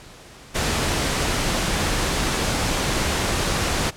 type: noise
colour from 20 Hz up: pink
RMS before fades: -22 dBFS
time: 0.54-3.91 s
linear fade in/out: 20 ms
effects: pink hiss -44 dBFS RMS until 3.96 s + low-pass 9000 Hz 12 dB/octave